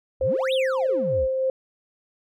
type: exponential two-way sweep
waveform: triangle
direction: up then down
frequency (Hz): 51.4 to 3888 to 51.4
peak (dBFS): -26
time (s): 0.2-1.28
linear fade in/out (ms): 50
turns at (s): 0.53
type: tone with tremolo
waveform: sine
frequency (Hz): 525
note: C5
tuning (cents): +6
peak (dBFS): -19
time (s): 0.21-1.5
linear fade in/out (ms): 2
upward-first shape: sine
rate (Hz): 3.3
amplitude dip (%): 30
effects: none